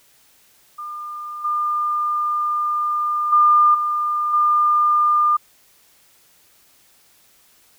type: tone with level steps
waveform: sine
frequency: 1204 Hz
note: D6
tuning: 43 cents sharp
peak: -28 / -18 / -10 / -18 / -13 dBFS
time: 0.78-5.37 s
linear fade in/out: 10 ms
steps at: 1.44 / 3.32 / 3.74 / 4.33 s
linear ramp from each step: 10 ms
effects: white hiss -55 dBFS RMS until 7.78 s